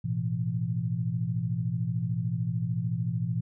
sine chord, A suspended second, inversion none, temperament equal with one note detuned, 110 / 123.47 / 168.67 Hz, A2 / B2 / E3, 0 / 0 / +40 cents, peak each -32 / -30 / -31 dBFS, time 0.04-3.41 s, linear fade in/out 10 ms, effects none

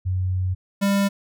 sine / square tone pair in turn, 92.4 / 199.04 Hz, F#2 / G3, -2 / +27 cents, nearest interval octave + minor second, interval 1329 cents, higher second, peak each -20 / -18 dBFS, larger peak second, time 0.05-0.55 / 0.81-1.09 s, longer first, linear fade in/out 20 ms, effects none

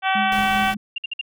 harmonic tone, 382.3 Hz, G4, 43 cents flat, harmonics 2 / 3 / 4 / 5 / 6 / 7 / 8 / 9, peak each -20 / -27 / -24 / -30 / -28 / -29 / -31 / -33 dBFS, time 0.02-0.75 s, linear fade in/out 50 ms
sine tone with tremolo, 207.7 Hz, G#3, in tune, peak -23 dBFS, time 0.15-0.77 s, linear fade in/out 5 ms, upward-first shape triangle, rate 5 Hz, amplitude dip 65%
pink noise, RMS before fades -34 dBFS, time 0.32-0.74 s, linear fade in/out 0 ms
sine tone bursts, 2794 Hz, F7, in tune, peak -23 dBFS, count 4, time 0.96-1.213 s, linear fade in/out 5 ms, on 22 ms, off 55 ms
effects none

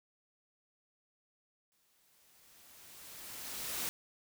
white noise with exponential growth, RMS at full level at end -36 dBFS, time 1.72-3.89 s, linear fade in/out 0 ms, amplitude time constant 470 ms, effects none

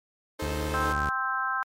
sawtooth chord, A diminished, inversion second, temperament equal with one note detuned, 311.1 / 435.4 / 523.3 Hz, Eb4 / A4 / C5, 0 / -18 / 0 cents, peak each -32 dBFS, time 0.39-0.93 s, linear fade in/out 10 ms
sawtooth tone with vibrato, 74.1 Hz, D2, 16 cents sharp, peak -26 dBFS, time 0.42-1.09 s, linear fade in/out 0 ms, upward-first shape sine, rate 18 Hz, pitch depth 160 cents each way
harmonic tone, 261.6 Hz, C4, in tune, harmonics 3 / 4 / 5 / 6, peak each -36 / -31 / -30 / -30 dBFS, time 0.74-1.63 s, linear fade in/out 0 ms
effects MP3 64 kbps

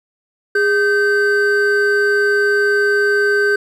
triangle tone pair together, 410 / 1548 Hz, G#4 / G6, -22 / -22 cents, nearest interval octave + major seventh, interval 2300 cents, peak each -13 dBFS, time 0.55-3.56 s, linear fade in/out 5 ms, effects none

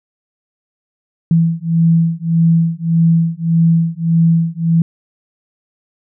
sine beating tone pair, 164.81 / 166.51 Hz, E3 / E3, 0 / +18 cents, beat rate 1.7 Hz, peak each -13 dBFS, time 1.31-4.82 s, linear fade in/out 2 ms, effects none

